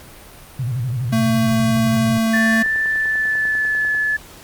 sine tone with vibrato, 123.47 Hz, B2, in tune, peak -19 dBFS, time 0.59-2.18 s, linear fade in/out 5 ms, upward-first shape square, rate 12 Hz, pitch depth 120 cents each way
square tone, 224.4 Hz, A3, 34 cents sharp, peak -16 dBFS, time 1.12-2.63 s, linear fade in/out 10 ms
click train, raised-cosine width 1 ms, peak -23 dBFS, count 23, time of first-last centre 1.77-3.948 s, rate 10.1 Hz
sine tone with pitch glide, 1765 to 1723.7 Hz, A6 to A6, +5 to -36 cents, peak -16 dBFS, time 2.33-4.17 s, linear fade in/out 10 ms, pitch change -41 cents, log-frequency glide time 2.84-3.89 s
effects pink hiss -41 dBFS RMS until 4.43 s + Opus 48 kbps

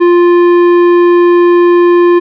sine tone with tanh clipping, 349.2 Hz, F4, in tune, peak -5 dBFS, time 0-2.2 s, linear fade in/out 20 ms, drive 12 dB, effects none

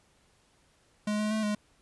square tone with pitch steps, 210.1 / 212.4 / 217.3 / 209.2 Hz, G#3 / G#3 / A3 / G#3, +20 / +39 / -21 / +13 cents, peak -28 dBFS, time 1.07-1.55 s, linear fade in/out 5 ms, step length 120 ms, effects pink hiss -66 dBFS RMS until 1.81 s + resampled to 24000 Hz

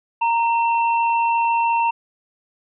sine tone pair together, 928.5 / 2697 Hz, A#5 / E7, -7 / +39 cents, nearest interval octave + tritone, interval 1846 cents, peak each -16 / -26 dBFS, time 0.21-1.91 s, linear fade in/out 10 ms, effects none

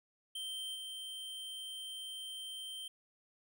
square tone with level steps, 3129 Hz, G7, 4 cents flat, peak -40 / -43 dBFS, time 0.35-2.88 s, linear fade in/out 5 ms, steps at 0.74 s, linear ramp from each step 20 ms, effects none

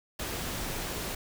pink noise, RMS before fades -35 dBFS, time 0.19-1.15 s, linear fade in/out 5 ms, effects none

